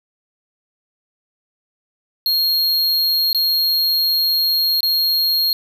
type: tone with dropouts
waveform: square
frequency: 4255 Hz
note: C8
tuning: 28 cents sharp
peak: -15 dBFS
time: 2.26-5.53 s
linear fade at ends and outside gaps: 1 ms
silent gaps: 3.33-3.347 / 4.806-4.83 s
effects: 9-bit